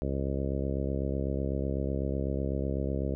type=harmonic tone; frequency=68 Hz; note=C#2; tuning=33 cents flat; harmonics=1 / 2 / 3 / 4 / 5 / 6 / 7 / 8 / 9; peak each=-32 / -35 / -37 / -38 / -39 / -40 / -40 / -41 / -42 dBFS; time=0.02-3.15 s; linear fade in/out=0 ms; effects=none